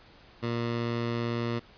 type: tone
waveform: 15% pulse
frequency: 117.8 Hz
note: A#2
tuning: 19 cents sharp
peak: -22 dBFS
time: 0.42-1.6 s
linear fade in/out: 20 ms
effects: pink hiss -55 dBFS RMS until 1.77 s + resampled to 11025 Hz